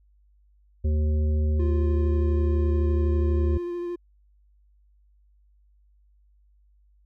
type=harmonic tone; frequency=76.2 Hz; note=D#2; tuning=36 cents flat; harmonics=1 / 3 / 5 / 7; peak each=-20 / -34 / -37 / -42 dBFS; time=0.84-3.58 s; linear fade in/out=10 ms
type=tone with vibrato; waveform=triangle; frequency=349 Hz; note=F4; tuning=1 cent flat; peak=-26 dBFS; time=1.59-3.96 s; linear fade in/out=10 ms; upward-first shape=sine; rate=13 Hz; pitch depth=15 cents each way
effects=added 50 Hz sine -57 dBFS peak until 7.05 s